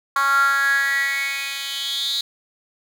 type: tone with high-pass filter sweep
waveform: 10% pulse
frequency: 276.2 Hz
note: C#4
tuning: 6 cents flat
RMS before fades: -21 dBFS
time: 0.16-2.21 s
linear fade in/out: 2 ms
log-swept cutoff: 1200 to 3900 Hz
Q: 8.6
effects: none

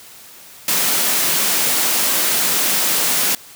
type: high-pass noise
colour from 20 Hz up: white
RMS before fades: -17 dBFS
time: 0.68-3.35 s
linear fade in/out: 2 ms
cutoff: 140 Hz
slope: 96 dB/octave
effects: white hiss -41 dBFS RMS until 3.55 s + high-pass 60 Hz 12 dB/octave

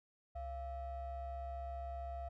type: ring-modulated tone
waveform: triangle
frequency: 310.3 Hz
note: D#4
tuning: 5 cents flat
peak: -36 dBFS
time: 0.35-2.29 s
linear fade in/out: 10 ms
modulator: 378 Hz
effects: none

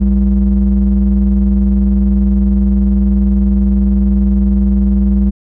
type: ring-modulated tone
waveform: triangle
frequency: 69.5 Hz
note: C#2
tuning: 5 cents sharp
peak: -3 dBFS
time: 0-5.31 s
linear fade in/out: 20 ms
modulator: 129 Hz
effects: none

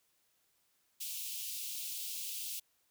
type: high-pass noise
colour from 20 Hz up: white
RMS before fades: -41 dBFS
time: 1-2.6 s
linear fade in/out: 10 ms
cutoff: 2600 Hz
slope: 48 dB/octave
effects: white hiss -75 dBFS RMS until 2.9 s

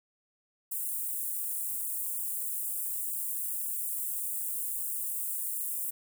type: high-pass noise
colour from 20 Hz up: white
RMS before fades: -34 dBFS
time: 0.71-5.91 s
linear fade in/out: 10 ms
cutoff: 8200 Hz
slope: 48 dB/octave
effects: none

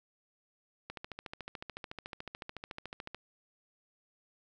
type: click train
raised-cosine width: 0.3 ms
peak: -25 dBFS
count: 32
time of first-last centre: 0.9-3.146 s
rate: 13.8 Hz
effects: none

